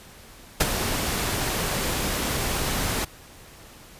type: noise with ADSR envelope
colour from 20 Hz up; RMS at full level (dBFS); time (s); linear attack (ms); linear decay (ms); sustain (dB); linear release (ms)
pink; -17; 0.6-3.05; 8; 32; -9; 9
effects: pink hiss -47 dBFS RMS until 3.99 s + resampled to 32000 Hz